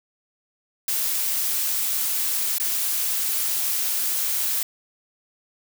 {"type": "noise with dropouts", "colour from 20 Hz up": "blue", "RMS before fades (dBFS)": -24, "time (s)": [0.88, 4.63], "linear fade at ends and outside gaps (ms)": 2, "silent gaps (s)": [2.583, 2.599], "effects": []}